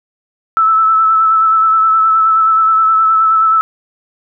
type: tone with vibrato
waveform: sine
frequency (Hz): 1312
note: E6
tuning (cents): -9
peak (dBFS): -7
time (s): 0.57-3.61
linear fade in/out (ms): 0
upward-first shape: sine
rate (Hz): 9.5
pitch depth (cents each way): 22
effects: none